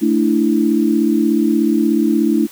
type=chord; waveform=sine; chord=A suspended fourth; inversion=none; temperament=just; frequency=220 / 293.3 / 330 Hz; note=A3 / D4 / E4; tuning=0 / -2 / +2 cents; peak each=-16 dBFS; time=0.01-2.47 s; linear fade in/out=20 ms; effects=white hiss -40 dBFS RMS until 2.51 s